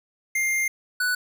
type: tone pair in turn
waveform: square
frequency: 2109 / 1483.6 Hz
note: C7 / F#6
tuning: +13 / +4 cents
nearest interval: tritone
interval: 609 cents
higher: first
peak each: -22 dBFS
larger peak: neither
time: 0.35-0.68 / 1-1.15 s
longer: first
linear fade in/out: 5 ms
effects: 9-bit